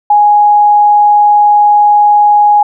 sine tone, 830.6 Hz, G#5, in tune, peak -3 dBFS, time 0.1-2.63 s, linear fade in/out 5 ms, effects none

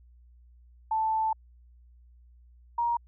sine tone pair in turn, 880 / 943.2 Hz, A5 / A#5, 0 / +20 cents, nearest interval minor second, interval 120 cents, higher second, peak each -24 dBFS, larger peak neither, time 0.91-1.33 / 2.78-2.97 s, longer first, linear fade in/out 5 ms, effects added 60 Hz sine -53 dBFS peak until 3.07 s

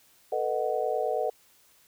sine chord, B dominant seventh, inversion third, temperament just, 444.5 / 493.9 / 617.4 / 740.8 Hz, A4 / B4 / D#5 / F#5, +18 / 0 / -14 / +2 cents, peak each -31 dBFS, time 0.32-1.3 s, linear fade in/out 5 ms, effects white hiss -61 dBFS RMS until 1.87 s

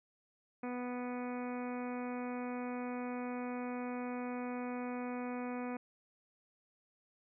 harmonic tone, 246.9 Hz, B3, in tune, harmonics 1 / 2 / 3 / 4 / 5 / 6 / 7 / 8 / 9 / 10, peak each -39 / -44 / -47 / -50 / -52 / -55 / -58 / -59 / -55 / -56 dBFS, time 0.63-5.77 s, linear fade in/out 5 ms, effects none

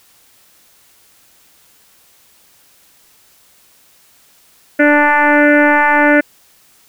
sine tone with frequency modulation, 587.3 Hz, D5, in tune, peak -7 dBFS, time 4.79-6.21 s, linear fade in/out 10 ms, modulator 294 Hz, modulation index 4.9, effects white hiss -50 dBFS RMS until 6.88 s

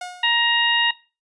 sawtooth tone with exponential decay, 721 Hz, F#5, 45 cents flat, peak -24 dBFS, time 0.01-0.57 s, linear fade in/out 5 ms, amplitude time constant 120 ms
harmonic tone, 940 Hz, A#5, 14 cents sharp, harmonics 1 / 2 / 3 / 4, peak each -24 / -21 / -19 / -24 dBFS, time 0.23-0.91 s, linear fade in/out 5 ms
effects noise-tail reverb RT60 0.3 s tail -19 dB re dry + resampled to 22050 Hz

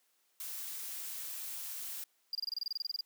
blue noise, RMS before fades -42 dBFS, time 0.4-2.04 s, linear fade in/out 2 ms
triangle tone bursts, 4816 Hz, D8, 43 cents sharp, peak -32 dBFS, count 15, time 2.33-3.009 s, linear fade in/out 2 ms, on 21 ms, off 26 ms
effects white hiss -74 dBFS RMS until 3.05 s + high-pass 300 Hz 12 dB/octave

